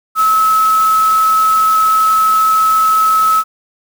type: tone in noise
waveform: sine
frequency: 1295 Hz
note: E6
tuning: 31 cents flat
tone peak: -8 dBFS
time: 0.15-3.44 s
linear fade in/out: 50 ms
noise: white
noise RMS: -26 dBFS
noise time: 0.15-3.44 s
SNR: +15 dB
effects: none